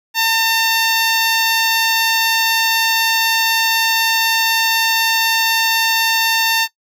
10% pulse tone, 904 Hz, A5, 47 cents sharp, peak -5 dBFS, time 0.14-6.68 s, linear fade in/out 50 ms, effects noise-tail reverb RT60 0.1 s tail -20 dB re dry

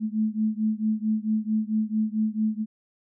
sine beating tone pair, 214.9 / 219.4 Hz, A3 / A3, -41 / -5 cents, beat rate 4.5 Hz, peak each -25 / -26 dBFS, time 0-2.66 s, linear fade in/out 50 ms, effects none

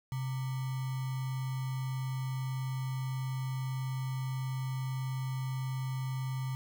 sine tone with sample-and-hold, 130.81 Hz, C3, in tune, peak -32 dBFS, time 0.12-6.55 s, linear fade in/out 0 ms, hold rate 1050 Hz, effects none

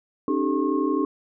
sine tone cluster, 272.2 / 303.9 / 390.6 / 434.1 / 1081 Hz, C#4 / D#4 / G4 / A4 / C#6, -31 / -41 / -6 / -23 / -44 cents, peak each -26 / -24 / -27 / -30 / -30 dBFS, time 0.28-1.05 s, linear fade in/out 2 ms, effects none

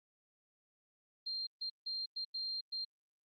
sine tone bursts at uneven times, 4184 Hz, C8, 1 cent flat, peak -37 dBFS, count 6, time 1.26-1.47 / 1.61-1.7 / 1.86-2.06 / 2.16-2.25 / 2.34-2.61 / 2.72-2.85 s, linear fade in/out 10 ms, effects Opus 24 kbps

